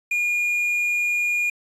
triangle tone with quantisation, 2430 Hz, D#7, 42 cents flat, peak -18 dBFS, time 0.11-1.5 s, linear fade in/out 5 ms, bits 8, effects resampled to 32000 Hz

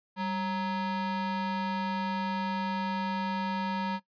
square ring-modulated tone, 370 Hz, F#4, in tune, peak -27 dBFS, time 0.16-4 s, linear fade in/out 50 ms, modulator 565 Hz, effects noise-tail reverb RT60 0.1 s tail -19 dB re dry + resampled to 11025 Hz

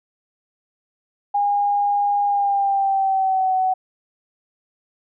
sine tone with pitch glide, 814 to 750.8 Hz, G#5 to F#5, -35 to +25 cents, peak -16 dBFS, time 1.34-3.74 s, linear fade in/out 10 ms, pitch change -140 cents, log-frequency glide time 2.25-3.54 s, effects none

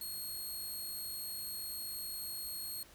5% pulse tone, 4288 Hz, C8, 42 cents sharp, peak -33 dBFS, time 0.01-2.83 s, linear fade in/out 2 ms, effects pink hiss -59 dBFS RMS until 2.94 s

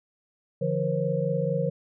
sine tone cluster, 146.5 / 170.7 / 480.2 / 537 Hz, D3 / F3 / B4 / C5, -4 / -39 / -49 / +45 cents, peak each -29 dBFS, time 0.61-1.7 s, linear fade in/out 10 ms, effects none

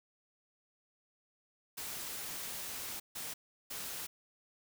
white noise bursts at uneven times, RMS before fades -42 dBFS, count 3, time 1.77-3 / 3.15-3.34 / 3.7-4.07 s, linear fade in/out 10 ms, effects none

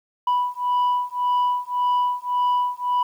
sine beating tone pair, 985 / 986.8 Hz, B5 / B5, -5 / -2 cents, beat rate 1.8 Hz, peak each -20 dBFS, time 0.27-3.03 s, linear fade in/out 5 ms, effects tanh soft clip ceiling -16 dBFS + 9-bit

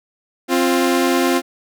sawtooth tone pair together, 264.3 / 349.2 Hz, C4 / F4, +18 / 0 cents, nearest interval perfect fourth, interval 482 cents, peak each -13 dBFS, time 0.48-1.42 s, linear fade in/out 50 ms, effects none

